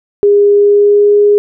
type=tone with pitch glide; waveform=sine; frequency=407.7 to 412.2 Hz; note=G#4 to G#4; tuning=-32 to -13 cents; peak=-4 dBFS; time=0.23-1.38 s; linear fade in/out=0 ms; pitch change=+19 cents; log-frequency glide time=0.53-1.16 s; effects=none